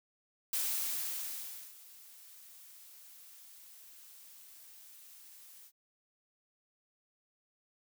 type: noise with ADSR envelope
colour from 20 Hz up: blue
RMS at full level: -33 dBFS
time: 0.53-5.72 s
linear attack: 3 ms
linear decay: 1200 ms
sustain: -22 dB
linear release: 65 ms
effects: none